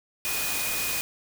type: tone in noise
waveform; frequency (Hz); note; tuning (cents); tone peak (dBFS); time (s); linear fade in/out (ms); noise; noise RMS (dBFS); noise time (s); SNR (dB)
sine; 2477; D#7; -8; -33; 0.25-1.01; 0; white; -29; 0.25-1.01; -7
effects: none